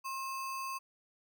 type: tone with sample-and-hold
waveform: sine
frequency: 1067 Hz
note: C6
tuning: 34 cents sharp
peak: -36 dBFS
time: 0.04-0.79 s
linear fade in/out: 20 ms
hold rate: 3675 Hz
effects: none